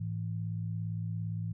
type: tone pair together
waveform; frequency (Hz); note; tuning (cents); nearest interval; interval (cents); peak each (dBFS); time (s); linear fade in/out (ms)
sine; 107.39 / 164.9; A2 / E3; -42 / +1; perfect fifth; 743; -34 / -37; 0-1.53; 10
effects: none